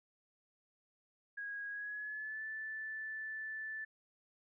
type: tone with pitch glide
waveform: sine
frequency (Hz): 1647 to 1755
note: G#6 to A6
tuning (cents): -15 to -5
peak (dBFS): -40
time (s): 1.37-3.85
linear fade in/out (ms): 10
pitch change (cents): +110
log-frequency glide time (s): 1.69-2.43
effects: none